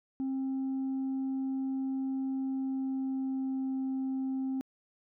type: tone with pitch glide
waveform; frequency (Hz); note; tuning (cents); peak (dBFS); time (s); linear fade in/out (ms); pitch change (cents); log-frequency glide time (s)
sine; 266.3 to 264.6; C4 to C4; +31 to +20; -28; 0.2-4.61; 0; -11; 2.4-3.76
effects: tanh soft clip ceiling -29 dBFS